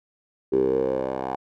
10% pulse tone with band-pass filter sweep, 65.41 Hz, C2, in tune, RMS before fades -24 dBFS, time 0.52-1.36 s, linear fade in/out 10 ms, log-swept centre 380 to 740 Hz, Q 7.5, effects none

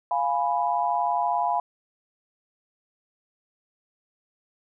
sine chord, F diminished, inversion none, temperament equal, 698.5 / 830.6 / 987.8 Hz, F5 / Ab5 / Cb6, 0 / 0 / 0 cents, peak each -26 / -26 / -26 dBFS, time 0.11-1.6 s, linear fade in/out 2 ms, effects none

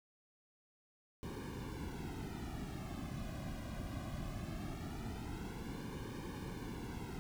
brown noise with flanger, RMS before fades -44 dBFS, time 1.23-7.19 s, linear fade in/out 0 ms, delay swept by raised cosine 1.5 to 2.26 ms, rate 0.2 Hz, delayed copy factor -0.9, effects none

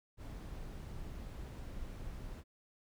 brown noise, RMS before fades -45 dBFS, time 0.17-2.44 s, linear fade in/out 50 ms, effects none

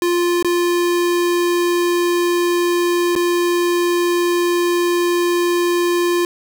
square tone with dropouts, 349.2 Hz, F4, in tune, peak -15 dBFS, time 0.02-6.25 s, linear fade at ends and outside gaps 1 ms, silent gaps 0.426-0.446 / 3.153-3.161 s, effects none

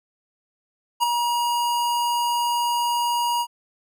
square tone with ADSR envelope, 954 Hz, A#5, 40 cents sharp, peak -15 dBFS, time 1-3.47 s, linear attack 33 ms, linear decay 6 ms, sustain -6 dB, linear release 62 ms, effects none

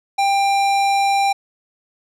sine tone with hard clipping, 793 Hz, G5, 20 cents sharp, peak -16 dBFS, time 0.18-1.33 s, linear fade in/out 10 ms, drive 16 dB, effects none

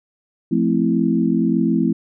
sine chord, F major seventh, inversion none, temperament equal, 174.61 / 220 / 261.6 / 329.6 Hz, F3 / A3 / C4 / E4, 0 / 0 / 0 / 0 cents, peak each -21 / -19 / -20 / -21 dBFS, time 0.51-1.93 s, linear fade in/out 10 ms, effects none

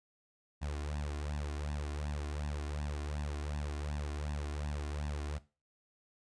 sawtooth tone with flanger, 73.7 Hz, D2, 7 cents sharp, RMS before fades -38 dBFS, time 0.61-5.39 s, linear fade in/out 20 ms, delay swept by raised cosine 1.1 to 2.9 ms, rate 2.7 Hz, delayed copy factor +0.75, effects noise-tail reverb RT60 0.3 s tail -17 dB re dry + resampled to 22050 Hz

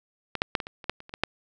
clicks, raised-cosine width 0.3 ms, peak -13 / -6 / -6 / -17 / -22 / -26 / -9 / -27 / -30 / -19 / -6 dBFS, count 11, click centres 0.353 / 0.419 / 0.552 / 0.602 / 0.669 / 0.842 / 0.896 / 1.004 / 1.094 / 1.139 / 1.236 s, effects none

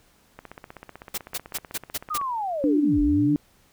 click train, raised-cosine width 0.5 ms, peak -24 dBFS, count 30, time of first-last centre 0.39-2.214 s, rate 15.9 Hz
white noise bursts, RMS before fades -28 dBFS, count 6, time 1.14-2.18 s, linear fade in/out 10 ms, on 40 ms, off 160 ms
sine linear two-way sweep, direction down then up, 1271 to 39 to 165 Hz, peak -25 dBFS, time 2.1-3.36 s, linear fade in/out 10 ms, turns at 3 s
sine tone with vibrato, 293.7 Hz, D4, in tune, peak -18 dBFS, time 2.64-3.36 s, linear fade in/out 0 ms, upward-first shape triangle, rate 9.4 Hz, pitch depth 11 cents each way
effects pink hiss -60 dBFS RMS until 3.72 s

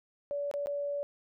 sine tone with dropouts, 573 Hz, D5, 43 cents flat, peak -31 dBFS, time 0.31-1.03 s, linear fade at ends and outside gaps 0 ms, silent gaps 0.513-0.539 / 0.66-0.67 s, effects none

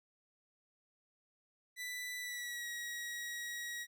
sawtooth tone with pitch glide, 1982 to 1905.7 Hz, B6 to A#6, +6 to +38 cents, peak -37 dBFS, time 1.76-3.87 s, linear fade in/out 50 ms, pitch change -68 cents, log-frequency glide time 2.19-2.67 s, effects none

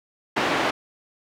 pink band-pass noise, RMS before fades -23 dBFS, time 0.36-0.71 s, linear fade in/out 10 ms, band 310 to 2700 Hz, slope 12 dB/octave, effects none

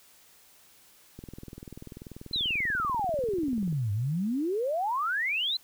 click train, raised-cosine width 3 ms, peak -29 dBFS, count 53, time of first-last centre 1.19-3.727 s, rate 20.5 Hz
sine exponential two-way sweep, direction down then up, 4165 to 98 to 4165 Hz, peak -26 dBFS, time 2.33-5.57 s, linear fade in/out 5 ms, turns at 3.92 s
effects white hiss -58 dBFS RMS until 5.63 s

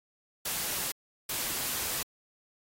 white noise bursts at uneven times, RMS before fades -33 dBFS, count 2, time 0.45-0.92 / 1.29-2.03 s, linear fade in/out 5 ms, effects AAC 48 kbps

